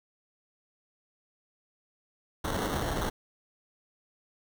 pink noise with sample-and-hold, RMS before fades -31 dBFS, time 2.44-3.1 s, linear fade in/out 10 ms, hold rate 2450 Hz, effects none

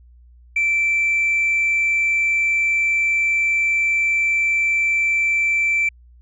sine tone, 2335 Hz, D7, 11 cents flat, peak -14 dBFS, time 0.56-5.89 s, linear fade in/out 5 ms, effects tanh soft clip ceiling -13 dBFS + added 60 Hz sine -45 dBFS peak until 6.21 s

